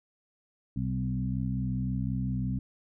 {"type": "harmonic tone with a mistuned harmonic", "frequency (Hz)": 64, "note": "C2", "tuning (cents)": -38, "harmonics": [1, 2, 3, 4], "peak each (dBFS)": [-36, -31, -33, -36], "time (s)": [0.76, 2.59], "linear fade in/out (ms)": 5, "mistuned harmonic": 2, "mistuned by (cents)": -21, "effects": []}